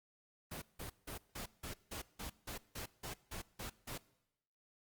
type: noise bursts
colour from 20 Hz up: pink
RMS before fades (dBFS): -45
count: 13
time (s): 0.51-3.98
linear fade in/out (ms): 10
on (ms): 110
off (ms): 170
effects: noise-tail reverb RT60 0.9 s tail -21 dB re dry + Opus 32 kbps